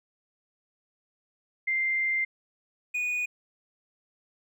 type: tone pair in turn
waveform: sine / triangle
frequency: 2093 / 2467 Hz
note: C7 / D#7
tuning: 0 / -15 cents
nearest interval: minor third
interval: 285 cents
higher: second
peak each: -24 / -25 dBFS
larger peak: first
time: 1.67-2.25 / 2.94-3.26 s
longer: first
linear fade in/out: 10 ms
effects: none